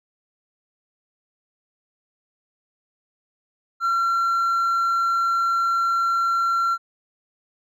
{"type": "tone with hard clipping", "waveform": "sine", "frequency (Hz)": 1364, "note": "F6", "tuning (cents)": -41, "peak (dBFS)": -19, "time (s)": [3.8, 6.78], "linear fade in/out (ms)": 50, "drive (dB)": 2, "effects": []}